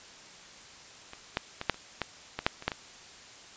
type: clicks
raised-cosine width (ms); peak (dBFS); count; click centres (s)
0.3; -26 / -11 / -18 / -7 / -30 / -13 / -16 / -6 / -26 / -10 / -18; 11; 1.134 / 1.371 / 1.614 / 1.697 / 1.744 / 2.017 / 2.39 / 2.465 / 2.624 / 2.68 / 2.718
effects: white hiss -50 dBFS RMS until 3.56 s + resampled to 16000 Hz